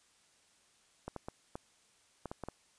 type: clicks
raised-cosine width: 1 ms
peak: -26 dBFS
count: 8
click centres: 1.08 / 1.163 / 1.285 / 1.555 / 2.257 / 2.315 / 2.437 / 2.486 s
effects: white hiss -68 dBFS RMS until 2.78 s + resampled to 22050 Hz